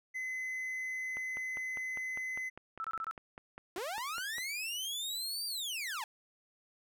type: tone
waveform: triangle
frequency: 2036 Hz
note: C7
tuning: 48 cents flat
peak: -34 dBFS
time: 0.14-2.5 s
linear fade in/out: 20 ms
type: click train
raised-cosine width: 0.5 ms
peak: -31 dBFS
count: 17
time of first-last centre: 1.17-4.383 s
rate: 4.98 Hz
type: tone bursts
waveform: sine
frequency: 1318.5 Hz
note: E6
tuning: in tune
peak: -35 dBFS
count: 5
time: 2.8-3.111 s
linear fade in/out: 0 ms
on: 43 ms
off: 24 ms
type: linear two-way sweep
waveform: sawtooth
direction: up then down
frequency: 327.2 to 4744 to 803 Hz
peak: -33 dBFS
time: 3.76-6.04 s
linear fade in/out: 2 ms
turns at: 5.46 s
effects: none